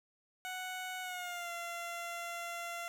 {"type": "tone with pitch glide", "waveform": "15% pulse", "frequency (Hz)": [740, 686.5], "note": ["F#5", "F5"], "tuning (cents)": [0, -30], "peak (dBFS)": -33, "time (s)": [0.45, 2.88], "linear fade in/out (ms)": 0, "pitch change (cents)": -130, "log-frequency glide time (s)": [1.02, 1.51], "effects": ["12-bit"]}